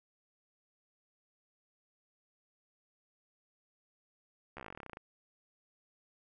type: slowing click train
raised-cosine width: 0.5 ms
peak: -30 dBFS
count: 18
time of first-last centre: 4.57-4.971 s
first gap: 13 ms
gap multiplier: 1.07
effects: none